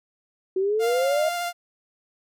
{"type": "exponential sweep", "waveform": "sine", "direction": "up", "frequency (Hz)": [370, 644], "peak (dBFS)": -20, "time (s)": [0.56, 1.29], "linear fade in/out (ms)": 5}
{"type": "tone with vibrato", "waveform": "sawtooth", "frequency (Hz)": 698.5, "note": "F5", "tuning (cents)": 0, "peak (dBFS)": -22, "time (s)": [0.79, 1.53], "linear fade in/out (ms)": 50, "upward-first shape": "triangle", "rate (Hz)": 13, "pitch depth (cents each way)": 16}
{"effects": []}